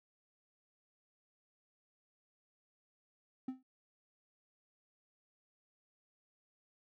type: tone with exponential decay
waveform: triangle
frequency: 259.4 Hz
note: C4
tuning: 15 cents flat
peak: -32 dBFS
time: 3.48-3.63 s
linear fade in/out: 5 ms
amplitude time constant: 31 ms
effects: none